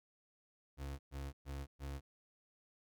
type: tone bursts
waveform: 35% pulse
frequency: 69.3 Hz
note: C#2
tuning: in tune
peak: -40 dBFS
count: 4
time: 0.77-2.01 s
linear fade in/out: 50 ms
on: 220 ms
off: 120 ms
effects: none